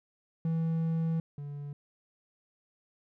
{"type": "tone pair in turn", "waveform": "triangle", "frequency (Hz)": [163.3, 143.94], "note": ["E3", "D3"], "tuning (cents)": [-16, -34], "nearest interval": "major second", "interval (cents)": 218, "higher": "first", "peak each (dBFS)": [-25, -35], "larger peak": "first", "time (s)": [[0.45, 1.2], [1.38, 1.73]], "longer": "first", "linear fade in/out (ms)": 2, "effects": []}